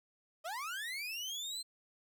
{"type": "linear sweep", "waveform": "30% pulse", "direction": "up", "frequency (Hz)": [597, 4173], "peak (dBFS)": -36, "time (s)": [0.44, 1.63], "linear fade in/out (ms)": 20, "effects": []}